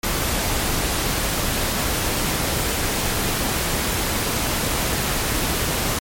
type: noise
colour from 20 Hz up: pink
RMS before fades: -22 dBFS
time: 0.03-5.99 s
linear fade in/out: 5 ms
effects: MP3 64 kbps